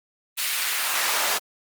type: noise with high-pass filter sweep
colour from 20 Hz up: pink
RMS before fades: -24 dBFS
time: 0.37-1.39 s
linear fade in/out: 20 ms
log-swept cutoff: 2400 to 680 Hz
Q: 0.94
effects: Opus 24 kbps